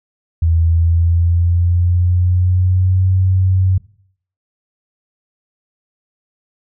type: tone with pitch glide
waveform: sine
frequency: 82.41 to 93.58 Hz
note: E2 to F#2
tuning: 0 to +20 cents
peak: -10 dBFS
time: 0.42-3.78 s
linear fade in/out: 5 ms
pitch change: +220 cents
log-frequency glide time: 0.59-3.07 s
effects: noise-tail reverb RT60 0.6 s tail -20 dB re dry